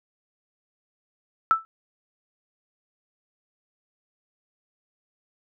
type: tone with exponential decay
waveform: sine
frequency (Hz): 1321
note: E6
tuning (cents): +3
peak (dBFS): -11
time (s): 1.51-1.65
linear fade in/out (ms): 0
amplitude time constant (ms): 29
effects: none